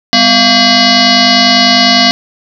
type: tone with frequency modulation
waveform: sine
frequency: 2489 Hz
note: D#7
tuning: in tune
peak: -4 dBFS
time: 0.13-2.11 s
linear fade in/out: 0 ms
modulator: 448 Hz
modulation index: 5.7
effects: none